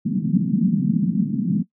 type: band-pass noise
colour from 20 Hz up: pink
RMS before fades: -20 dBFS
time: 0.05-1.63 s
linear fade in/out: 10 ms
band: 160 to 240 Hz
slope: 48 dB/octave
effects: noise-tail reverb RT60 0.1 s tail -18 dB re dry